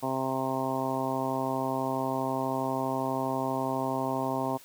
harmonic tone, 132.3 Hz, C3, 20 cents sharp, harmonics 1 / 2 / 3 / 4 / 5 / 6 / 7 / 8, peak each -38 / -33 / -37 / -38 / -34 / -37 / -34 / -38 dBFS, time 0.02-4.58 s, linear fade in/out 20 ms, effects white hiss -53 dBFS RMS until 4.64 s

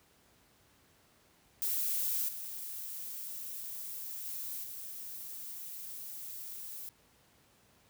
violet noise with level steps, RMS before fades -33 / -42 / -40 / -44 dBFS, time 1.62-6.89 s, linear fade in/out 0 ms, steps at 2.28 / 4.25 / 4.63 s, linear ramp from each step 10 ms, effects pink hiss -66 dBFS RMS until 7.89 s + high-pass 60 Hz 12 dB/octave

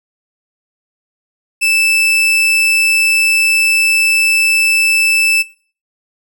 40% pulse tone, 2637 Hz, E7, in tune, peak -9 dBFS, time 1.61-5.43 s, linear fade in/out 20 ms, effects noise-tail reverb RT60 0.4 s tail -18 dB re dry

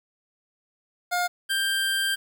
25% pulse tone pair in turn, 711 / 1580.1 Hz, F5 / G6, +31 / +13 cents, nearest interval octave + major second, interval 1382 cents, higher second, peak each -19 dBFS, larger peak neither, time 1.11-1.28 / 1.49-2.16 s, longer second, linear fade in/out 20 ms, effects 9-bit

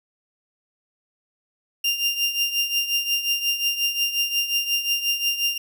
30% pulse tone with tremolo, 2794 Hz, F7, in tune, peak -15 dBFS, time 1.84-5.58 s, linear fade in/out 5 ms, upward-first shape triangle, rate 5.6 Hz, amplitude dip 75%, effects none

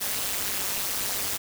white noise with amplitude modulation, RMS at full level -25 dBFS, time 0-1.38 s, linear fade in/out 20 ms, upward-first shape sine, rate 201 Hz, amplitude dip 90%, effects none

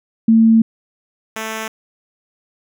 sine / 5% pulse tone pair in turn, 224.9 / 220.4 Hz, A3 / A3, +38 / +3 cents, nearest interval unison, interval 35 cents, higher first, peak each -7 / -12 dBFS, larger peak first, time 0.28-0.62 / 1.36-1.68 s, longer first, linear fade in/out 5 ms, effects none

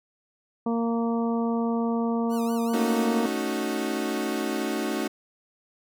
harmonic tone, 231.4 Hz, A#3, 13 cents flat, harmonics 1 / 2 / 3 / 4 / 5, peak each -24 / -30 / -34 / -36 / -38 dBFS, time 0.66-3.26 s, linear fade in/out 5 ms
5% pulse tone with vibrato, 1342 Hz, E6, 31 cents sharp, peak -30 dBFS, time 2.29-3.08 s, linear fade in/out 50 ms, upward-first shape sine, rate 5.2 Hz, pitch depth 190 cents each way
35% pulse chord, D# half-diminished seventh, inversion second, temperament equal, 220 / 277.2 / 311.1 / 370 Hz, A3 / C#4 / D#4 / F#4, 0 / 0 / 0 / 0 cents, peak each -30 dBFS, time 2.73-5.08 s, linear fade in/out 10 ms
effects none

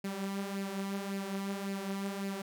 sawtooth tone with flanger, 196.6 Hz, G3, 5 cents sharp, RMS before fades -37 dBFS, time 0.04-2.42 s, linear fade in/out 5 ms, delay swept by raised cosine 0.41 to 6.11 ms, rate 1.8 Hz, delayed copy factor +0.55, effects none

